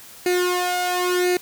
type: tone with flanger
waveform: sawtooth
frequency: 359.2 Hz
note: F4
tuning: 49 cents sharp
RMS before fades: -21 dBFS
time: 0.26-1.37 s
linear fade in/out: 2 ms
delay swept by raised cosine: 0.45 to 1.37 ms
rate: 0.95 Hz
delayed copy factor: +0.75
effects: white hiss -43 dBFS RMS until 1.41 s